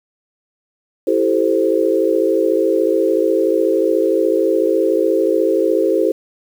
sine chord, A minor seventh, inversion second, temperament equal with one note detuned, 329.6 / 386.2 / 440 / 523.3 Hz, E4 / G4 / A4 / C5, 0 / -26 / 0 / 0 cents, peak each -18 dBFS, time 1.07-6.12 s, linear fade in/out 5 ms, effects 7-bit

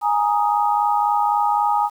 sine chord, Ab suspended second, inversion none, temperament just, 830.6 / 934.4 / 1245.9 Hz, Ab5 / Bb5 / Eb6, 0 / +4 / +2 cents, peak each -18 / -21 / -23 dBFS, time 0.01-1.9 s, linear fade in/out 50 ms, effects 8-bit

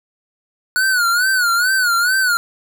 square tone with vibrato, 1462 Hz, F#6, 21 cents flat, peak -14 dBFS, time 0.76-2.37 s, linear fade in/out 0 ms, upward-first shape sine, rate 2.3 Hz, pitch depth 110 cents each way, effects none

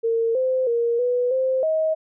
sine tone with pitch steps, 457.2 / 517 / 469 / 492.3 / 522 / 633 Hz, A#4 / C5 / A#4 / B4 / C5 / D#5, -34 / -21 / +11 / -6 / -4 / +30 cents, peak -18 dBFS, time 0.03-1.95 s, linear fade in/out 20 ms, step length 320 ms, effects none

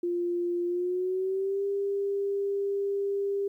sine tone with pitch glide, 349.2 to 398.8 Hz, F4 to G4, 0 to +30 cents, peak -26 dBFS, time 0.03-3.48 s, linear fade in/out 5 ms, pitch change +230 cents, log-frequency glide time 0.66-1.64 s, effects 11-bit

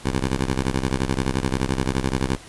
10% pulse ring-modulated tone, 65.41 Hz, C2, in tune, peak -10 dBFS, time 0.04-2.38 s, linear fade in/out 20 ms, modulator 38.5 Hz, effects pink hiss -43 dBFS RMS until 2.48 s + resampled to 24000 Hz

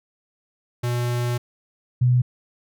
square / sine tone pair in turn, 121.3 / 124.35 Hz, B2 / B2, -31 / +12 cents, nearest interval unison, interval 43 cents, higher second, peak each -22 / -14 dBFS, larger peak second, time 0.83-1.38 / 2.01-2.22 s, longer first, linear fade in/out 10 ms, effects none

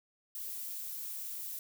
violet noise, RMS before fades -41 dBFS, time 0.35-1.59 s, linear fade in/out 2 ms, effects none

